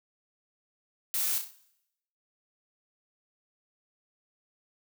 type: noise with echo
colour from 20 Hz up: blue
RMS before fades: -30 dBFS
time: 1.14-1.38 s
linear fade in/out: 0 ms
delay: 32 ms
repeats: 4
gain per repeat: -6 dB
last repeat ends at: 1.508 s
effects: noise-tail reverb RT60 0.8 s tail -18 dB re dry